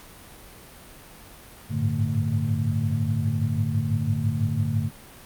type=tone cluster; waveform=sine; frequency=98.5 / 104.3 / 110.5 / 146.9 / 224.5 Hz; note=G2 / G#2 / A2 / D3 / A3; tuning=+9 / +8 / +8 / +1 / +35 cents; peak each=-28 / -31 / -26 / -27 / -30 dBFS; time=1.69-4.91 s; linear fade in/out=50 ms; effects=pink hiss -46 dBFS RMS until 5.25 s + Opus 48 kbps